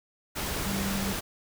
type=tone in noise; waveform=sine; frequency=196 Hz; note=G3; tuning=in tune; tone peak=-30 dBFS; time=0.65-1.13 s; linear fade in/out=20 ms; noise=pink; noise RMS=-32 dBFS; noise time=0.35-1.21 s; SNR=-1 dB; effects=none